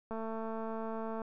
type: click train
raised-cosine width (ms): 1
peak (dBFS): -27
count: 248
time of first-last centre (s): 0.11-1.218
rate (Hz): 223
effects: none